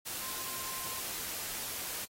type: tone in noise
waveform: sine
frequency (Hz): 1047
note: C6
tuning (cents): +1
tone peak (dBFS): -47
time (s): 0.21-1.01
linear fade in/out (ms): 20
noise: white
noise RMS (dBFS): -39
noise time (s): 0.05-2.06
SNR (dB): -11
effects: AAC 48 kbps